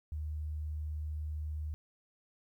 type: tone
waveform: sine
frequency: 76.3 Hz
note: D#2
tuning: 33 cents flat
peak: -35 dBFS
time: 0.12-1.74 s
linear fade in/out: 0 ms
effects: 12-bit